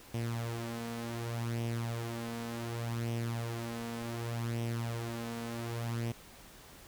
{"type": "tone with flanger", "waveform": "sawtooth", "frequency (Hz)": 116.54, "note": "A#2", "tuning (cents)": 0, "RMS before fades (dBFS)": -37, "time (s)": [0.14, 6.12], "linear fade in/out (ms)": 5, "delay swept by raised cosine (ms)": [0.34, 4.14], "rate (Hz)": 0.67, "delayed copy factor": 0.6, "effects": ["pink hiss -54 dBFS RMS until 6.87 s"]}